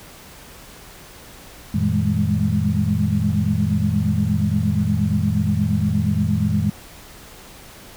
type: tone cluster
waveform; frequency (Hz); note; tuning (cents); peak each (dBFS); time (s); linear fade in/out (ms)
sine; 91 / 114.7 / 159.3 / 201.1 / 209.6; F#2 / A#2 / D#3 / G3 / G#3; -28 / -28 / +41 / +44 / +16; -23; 1.74-6.7; 5
effects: pink hiss -42 dBFS RMS until 7.96 s